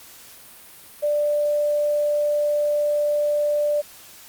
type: tone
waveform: sine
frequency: 590 Hz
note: D5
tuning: 8 cents sharp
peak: -18 dBFS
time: 1.02-3.82 s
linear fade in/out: 20 ms
effects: white hiss -45 dBFS RMS until 4.28 s + Opus 48 kbps